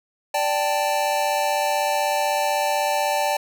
square chord, D suspended fourth, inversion none, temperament equal, 587.3 / 784 / 880 Hz, D5 / G5 / A5, 0 / 0 / 0 cents, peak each -25 dBFS, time 0.34-3.37 s, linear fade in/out 5 ms, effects none

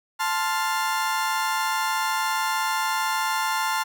35% pulse chord, F major, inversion first, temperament equal, 880 / 1046.5 / 1396.9 Hz, A5 / C6 / F6, 0 / 0 / 0 cents, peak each -24 / -26 / -27 dBFS, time 0.19-3.84 s, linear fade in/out 20 ms, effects none

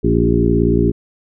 harmonic tone with a mistuned harmonic, 57.8 Hz, A#1, 14 cents flat, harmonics 1 / 2 / 3 / 4 / 5 / 6 / 7, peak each -19 / -19 / -19 / -19 / -19 / -19 / -19 dBFS, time 0.03-0.92 s, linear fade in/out 20 ms, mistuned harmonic 6, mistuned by +33 cents, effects none

